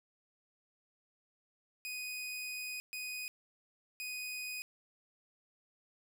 sawtooth tone bursts at uneven times, 2492 Hz, D#7, 2 cents sharp, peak -36 dBFS, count 3, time 1.85-2.8 / 2.93-3.28 / 4-4.62 s, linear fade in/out 0 ms, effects none

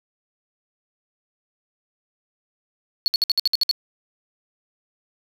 triangle tone bursts, 4388 Hz, C#8, 18 cents flat, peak -14 dBFS, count 9, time 3.06-3.712 s, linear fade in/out 0 ms, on 20 ms, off 59 ms, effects none

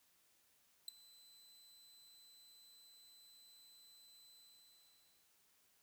sawtooth tone with ADSR envelope, 4020 Hz, B7, 30 cents sharp, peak -35 dBFS, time 0.88-5.32 s, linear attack 3 ms, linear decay 8 ms, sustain -24 dB, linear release 1000 ms, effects white hiss -74 dBFS RMS until 5.82 s

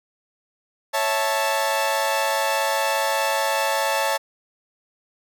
sawtooth chord, A major, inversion first, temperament equal, 554.4 / 659.3 / 880 Hz, C#5 / E5 / A5, 0 / 0 / 0 cents, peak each -21 / -23 / -19 dBFS, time 0.93-4.18 s, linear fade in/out 20 ms, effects none

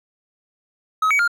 triangle tone with pitch steps, 1276 / 2263 / 1405 Hz, D#6 / C#7 / F6, +43 / +35 / +10 cents, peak -13 dBFS, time 1.02-1.278 s, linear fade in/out 5 ms, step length 86 ms, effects none

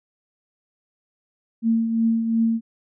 sine tone with tremolo, 227.1 Hz, A#3, 45 cents flat, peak -15 dBFS, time 1.62-2.61 s, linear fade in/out 50 ms, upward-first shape triangle, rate 2.8 Hz, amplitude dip 55%, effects none

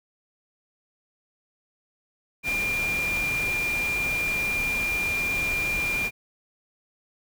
sine tone in noise, 2397 Hz, D7, 35 cents sharp, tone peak -24 dBFS, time 2.43-6.11 s, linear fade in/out 50 ms, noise pink, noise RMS -34 dBFS, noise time 2.43-6.11 s, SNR +7 dB, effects none

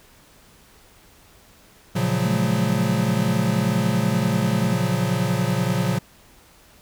square chord, Gb major seventh, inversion first, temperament equal, 116.54 / 138.59 / 174.61 / 185 Hz, Bb2 / Db3 / F3 / Gb3, 0 / 0 / 0 / 0 cents, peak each -26 dBFS, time 1.95-5.99 s, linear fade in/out 10 ms
sine tone, 215.1 Hz, A3, 39 cents flat, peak -24 dBFS, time 2.25-4.74 s, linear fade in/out 5 ms
effects pink hiss -52 dBFS RMS until 6.81 s

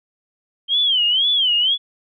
sine tone with vibrato, 3136 Hz, G7, in tune, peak -14 dBFS, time 0.68-1.78 s, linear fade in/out 50 ms, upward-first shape sine, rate 2 Hz, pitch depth 170 cents each way, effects none

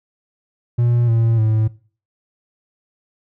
triangle tone with pitch steps, 119.7 / 114.49 / 109.51 Hz, A#2 / A#2 / A2, +46 / -31 / -8 cents, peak -11 dBFS, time 0.78-1.68 s, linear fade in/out 10 ms, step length 300 ms, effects noise-tail reverb RT60 0.4 s tail -20 dB re dry

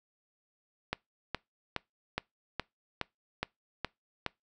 click train, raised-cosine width 0.3 ms, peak -15 dBFS, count 9, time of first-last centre 0.93-4.263 s, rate 2.4 Hz, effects noise-tail reverb RT60 0.2 s tail -24 dB re dry

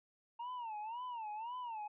triangle tone with vibrato, 918 Hz, A#5, 27 cents flat, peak -39 dBFS, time 0.39-1.88 s, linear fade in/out 10 ms, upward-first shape sine, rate 1.9 Hz, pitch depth 160 cents each way, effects resampled to 8000 Hz

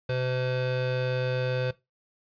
square tone pair together, 127.3 / 509.2 Hz, C3 / C5, -47 / -47 cents, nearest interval 2 octaves, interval 2400 cents, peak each -29 / -30 dBFS, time 0.09-1.71 s, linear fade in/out 5 ms, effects noise-tail reverb RT60 0.2 s tail -18 dB re dry + resampled to 11025 Hz

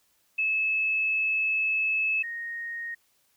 sine tone pair in turn, 2600 / 1863.1 Hz, E7 / A#6, -24 / -1 cents, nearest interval tritone, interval 577 cents, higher first, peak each -23 / -32 dBFS, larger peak first, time 0.38-2.23 / 2.23-2.95 s, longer first, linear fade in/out 10 ms, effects white hiss -68 dBFS RMS until 3.36 s

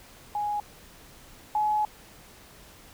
sine tone pair in turn, 830.6 / 847.6 Hz, G#5 / G#5, 0 / +35 cents, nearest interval unison, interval 35 cents, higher second, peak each -26 / -22 dBFS, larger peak second, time 0.35-0.6 / 1.55-1.85 s, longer second, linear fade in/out 2 ms, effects pink hiss -51 dBFS RMS until 2.93 s

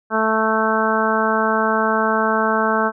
harmonic tone, 220 Hz, A3, in tune, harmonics 1 / 2 / 3 / 4 / 5 / 6 / 7, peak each -23 / -23 / -23 / -23 / -23 / -23 / -23 dBFS, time 0.1-2.92 s, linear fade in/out 50 ms, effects none

